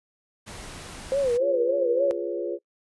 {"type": "noise", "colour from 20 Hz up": "pink", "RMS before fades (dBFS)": -40, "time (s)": [0.46, 1.38], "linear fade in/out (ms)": 20}
{"type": "tone with vibrato", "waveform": "sine", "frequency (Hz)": 518, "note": "C5", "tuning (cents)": -17, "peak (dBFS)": -20, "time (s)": [1.12, 2.11], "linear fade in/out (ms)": 0, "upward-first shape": "sine", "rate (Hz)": 3.5, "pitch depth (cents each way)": 150}
{"type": "chord", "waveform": "sine", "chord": "C# dominant seventh", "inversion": "first", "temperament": "equal with one note detuned", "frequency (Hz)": [349.2, 415.3, 493.9, 558.5], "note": ["E#4", "G#4", "B4", "C#5"], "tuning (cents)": [0, 0, 0, 13], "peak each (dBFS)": [-30, -33, -33, -33], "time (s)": [1.39, 2.59], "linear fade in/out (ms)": 50}
{"effects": ["noise-tail reverb RT60 0.1 s tail -23 dB re dry", "resampled to 24000 Hz"]}